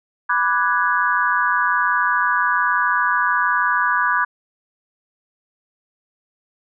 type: chord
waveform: sine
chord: G# half-diminished seventh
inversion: first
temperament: equal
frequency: 987.8 / 1174.7 / 1480 / 1661.2 Hz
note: B5 / D6 / F#6 / G#6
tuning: 0 / 0 / 0 / 0 cents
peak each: -21 dBFS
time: 0.29-4.25 s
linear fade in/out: 10 ms
effects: none